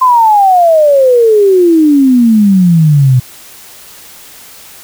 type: exponential sweep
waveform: sine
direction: down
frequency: 1046.5 to 123.47 Hz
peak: -3 dBFS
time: 0.01-3.2 s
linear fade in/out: 10 ms
effects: white hiss -34 dBFS RMS until 4.83 s